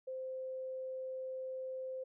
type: tone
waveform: sine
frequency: 520 Hz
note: C5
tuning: 11 cents flat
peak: -39 dBFS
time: 0.07-2.04 s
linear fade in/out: 10 ms
effects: none